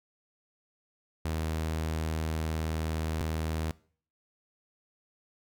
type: tone pair in turn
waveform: sawtooth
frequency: 79.4 / 79.4 Hz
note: D#2 / D#2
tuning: +36 / +36 cents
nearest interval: unison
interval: 0 cents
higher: neither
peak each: -26 dBFS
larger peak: neither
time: 1.25-3.21 / 3.21-3.71 s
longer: first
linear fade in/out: 0 ms
effects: noise-tail reverb RT60 0.5 s tail -21 dB re dry